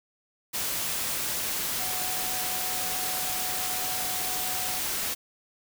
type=tone in noise; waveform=sine; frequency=740 Hz; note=F#5; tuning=in tune; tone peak=-38 dBFS; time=1.79-4.8 s; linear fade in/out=20 ms; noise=white; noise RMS=-30 dBFS; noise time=0.53-5.15 s; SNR=-11 dB; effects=none